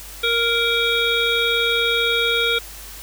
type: harmonic tone with a mistuned harmonic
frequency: 466.2 Hz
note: A#4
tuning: in tune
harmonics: 1 / 3 / 5 / 7 / 8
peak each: -23 / -23 / -23 / -23 / -23 dBFS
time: 0.23-2.59 s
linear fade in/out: 10 ms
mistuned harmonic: 7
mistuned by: +30 cents
effects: added 50 Hz sine -40 dBFS peak until 3.02 s + white hiss -38 dBFS RMS until 3.02 s